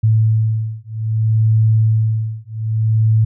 sine beating tone pair, 110 / 110.62 Hz, A2 / A2, 0 / +10 cents, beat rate 0.62 Hz, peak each -15 dBFS, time 0.03-3.25 s, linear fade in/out 10 ms, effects none

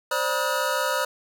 square tone cluster, 524 / 589 / 964 / 1264 / 1449 Hz, C5 / D5 / B5 / D#6 / F#6, +2 / +5 / -42 / +27 / -37 cents, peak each -30 dBFS, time 0.11-1.05 s, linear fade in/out 5 ms, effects none

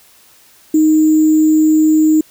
sine tone with sample-and-hold, 311.1 Hz, D#4, in tune, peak -7 dBFS, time 0.74-2.21 s, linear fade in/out 5 ms, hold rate 7350 Hz, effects white hiss -47 dBFS RMS until 2.3 s

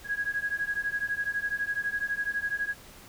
sine beating tone pair, 1649 / 1661 Hz, G#6 / G#6, -13 / 0 cents, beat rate 12 Hz, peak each -31 dBFS, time 0.04-2.75 s, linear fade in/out 50 ms, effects pink hiss -50 dBFS RMS until 3.08 s

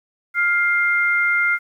sine tone pair together, 1405 / 2105 Hz, F6 / C7, +10 / +10 cents, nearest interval perfect fifth, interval 700 cents, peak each -18 dBFS, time 0.34-1.59 s, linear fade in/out 50 ms, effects 9-bit

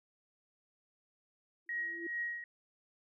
sine tone with exponential growth, 337.5 Hz, E4, 41 cents sharp, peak -38 dBFS, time 1.66-2.07 s, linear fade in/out 5 ms, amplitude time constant 89 ms
sine tone with tremolo, 1893 Hz, A#6, 26 cents sharp, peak -33 dBFS, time 1.69-2.44 s, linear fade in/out 2 ms, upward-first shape triangle, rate 2.4 Hz, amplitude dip 70%
effects none

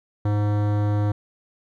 sine tone with hard clipping, 103.83 Hz, G#2, in tune, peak -21 dBFS, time 0.25-1.12 s, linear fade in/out 5 ms, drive 18 dB, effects none

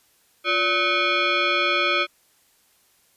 sine tone with frequency modulation, 576 Hz, D5, 34 cents flat, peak -18 dBFS, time 0.44-2.07 s, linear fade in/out 50 ms, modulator 928 Hz, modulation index 3.2, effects white hiss -61 dBFS RMS until 3.16 s + resampled to 32000 Hz

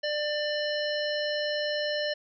harmonic tone, 595 Hz, D5, 22 cents sharp, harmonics 1 / 3 / 5 / 7 / 9, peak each -29 / -34 / -36 / -37 / -39 dBFS, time 0.03-2.14 s, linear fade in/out 10 ms, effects none

